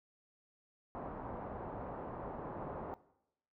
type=low-pass noise; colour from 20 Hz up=white; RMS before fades=-44 dBFS; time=0.95-2.94 s; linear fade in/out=0 ms; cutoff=960 Hz; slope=24 dB/octave; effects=noise-tail reverb RT60 0.8 s tail -18 dB re dry